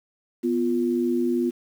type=tone pair together; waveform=sine; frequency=246.9 / 348.8 Hz; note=B3 / F4; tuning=0 / -2 cents; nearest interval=tritone; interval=598 cents; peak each=-23 dBFS; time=0.43-1.51 s; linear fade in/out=20 ms; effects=8-bit